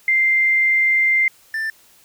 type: tone pair in turn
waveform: sine / triangle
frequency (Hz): 2092 / 1776.7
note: C7 / A6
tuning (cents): -1 / +16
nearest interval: minor third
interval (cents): 283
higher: first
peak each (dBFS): -13 / -19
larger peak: first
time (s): 0.08-1.28 / 1.54-1.7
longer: first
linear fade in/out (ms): 2
effects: white hiss -52 dBFS RMS until 2.04 s